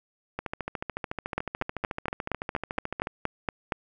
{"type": "two click trains", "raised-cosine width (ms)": 0.5, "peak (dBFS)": [-11, -16], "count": [11, 38], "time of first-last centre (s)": [[1.38, 3.722], [0.39, 3.071]], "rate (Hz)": [4.27, 13.8], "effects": []}